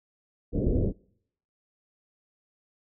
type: low-pass noise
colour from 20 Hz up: pink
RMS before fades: -25 dBFS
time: 0.52-0.93 s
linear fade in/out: 50 ms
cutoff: 530 Hz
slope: 48 dB/octave
effects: noise-tail reverb RT60 0.7 s tail -26 dB re dry